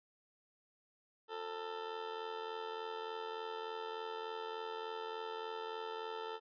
20% pulse tone with amplitude modulation, 444.2 Hz, A4, 16 cents sharp, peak -33 dBFS, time 1.28-6.4 s, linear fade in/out 50 ms, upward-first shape sine, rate 83.4 Hz, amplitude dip 65%, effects resampled to 11025 Hz

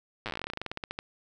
slowing click train, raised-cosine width 0.3 ms, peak -18 dBFS, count 24, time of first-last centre 0.26-0.989 s, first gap 8 ms, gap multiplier 1.11, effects none

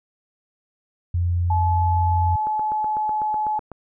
sine tone, 87.31 Hz, F2, in tune, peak -18 dBFS, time 1.14-2.36 s, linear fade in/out 5 ms
sine tone with pitch glide, 860 to 854.6 Hz, A5 to G#5, -40 to +49 cents, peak -20 dBFS, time 1.5-3.59 s, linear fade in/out 5 ms, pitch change -11 cents, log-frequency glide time 2.11-3.4 s
click train, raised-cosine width 1 ms, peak -21 dBFS, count 11, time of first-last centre 2.47-3.717 s, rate 8.02 Hz
effects none

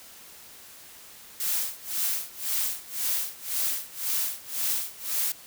blue noise with tremolo, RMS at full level -26 dBFS, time 1.4-5.32 s, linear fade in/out 2 ms, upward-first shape sine, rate 1.9 Hz, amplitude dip 95%, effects white hiss -48 dBFS RMS until 5.46 s

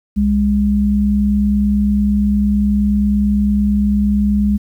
sine tone pair together, 64.67 / 205.3 Hz, C2 / G#3, -20 / -20 cents, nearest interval octave + minor sixth, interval 2000 cents, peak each -18 / -12 dBFS, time 0.16-4.58 s, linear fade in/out 20 ms, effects 8-bit

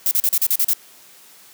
violet noise bursts, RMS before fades -17 dBFS, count 8, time 0.06-0.735 s, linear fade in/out 2 ms, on 52 ms, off 37 ms, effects white hiss -47 dBFS RMS until 1.53 s + high-pass 150 Hz 12 dB/octave

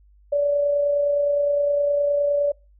sine tone with amplitude modulation, 576 Hz, D5, 34 cents flat, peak -16 dBFS, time 0.32-2.52 s, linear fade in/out 10 ms, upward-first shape sine, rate 29.7 Hz, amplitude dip 30%, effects noise-tail reverb RT60 0.3 s tail -25 dB re dry + added 50 Hz sine -51 dBFS peak until 2.79 s

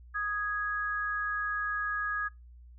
sine tone pair together, 1244.5 / 1661.2 Hz, D#6 / G#6, 0 / 0 cents, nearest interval perfect fourth, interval 500 cents, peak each -34 / -31 dBFS, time 0.14-2.29 s, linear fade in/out 20 ms, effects noise-tail reverb RT60 0.2 s tail -23 dB re dry + added 60 Hz sine -49 dBFS peak until 2.78 s

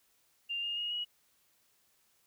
sine tone with pitch steps, 2794 / 2831 / 2869 / 2908 Hz, F7 / F7 / F7 / F#7, 0 / +23 / +46 / -31 cents, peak -33 dBFS, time 0.49-1.05 s, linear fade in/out 20 ms, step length 140 ms, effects white hiss -71 dBFS RMS until 2.26 s

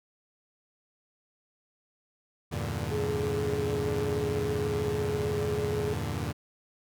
sawtooth chord, E half-diminished seventh, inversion none, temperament equal, 82.41 / 98 / 116.54 / 146.83 Hz, E2 / G2 / Bb2 / D3, 0 / 0 / 0 / 0 cents, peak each -32 dBFS, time 2.51-6.33 s, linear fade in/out 20 ms
sine tone with vibrato, 420 Hz, G#4, 19 cents sharp, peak -29 dBFS, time 2.91-5.94 s, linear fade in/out 10 ms, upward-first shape square, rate 6.4 Hz, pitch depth 10 cents each way
effects none

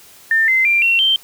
sine tone with pitch steps, 1799 / 2067 / 2374 / 2727 / 3132 Hz, A6 / C7 / D7 / F7 / G7, +38 / -22 / +18 / -42 / -2 cents, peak -11 dBFS, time 0.31-1.16 s, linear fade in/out 2 ms, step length 170 ms, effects white hiss -44 dBFS RMS until 1.23 s

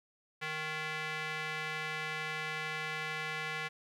square tone with band-pass filter, 155.56 Hz, D#3, in tune, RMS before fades -38 dBFS, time 0.41-3.69 s, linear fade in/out 20 ms, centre 2100 Hz, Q 1.8, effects 11-bit

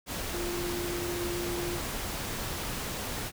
sine tone in noise, 349.2 Hz, F4, in tune, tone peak -33 dBFS, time 0.32-1.8 s, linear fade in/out 50 ms, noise pink, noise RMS -35 dBFS, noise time 0.06-3.32 s, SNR -1 dB, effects none

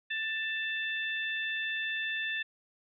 harmonic tone, 885 Hz, A5, 10 cents sharp, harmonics 2 / 3 / 4, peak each -33 / -37 / -39 dBFS, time 0.1-2.43 s, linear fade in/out 10 ms, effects none

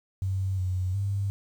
sine tone with pitch steps, 95.4 / 92.2 / 99.2 Hz, G2 / F#2 / G2, -47 / -6 / +21 cents, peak -25 dBFS, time 0.22-1.3 s, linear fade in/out 0 ms, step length 360 ms, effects 9-bit

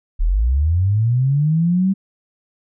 sine linear sweep, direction up, 34.65 to 196 Hz, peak -13 dBFS, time 0.19-1.94 s, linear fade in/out 20 ms, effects none

